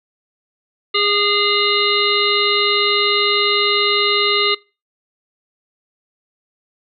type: harmonic tone with a mistuned harmonic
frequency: 408.5 Hz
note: G#4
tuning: 29 cents flat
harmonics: 1 / 3 / 5 / 7 / 9 / 10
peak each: -21 / -21 / -21 / -21 / -21 / -21 dBFS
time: 0.94-4.55 s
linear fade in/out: 10 ms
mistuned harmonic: 5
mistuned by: +27 cents
effects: noise-tail reverb RT60 0.3 s tail -23 dB re dry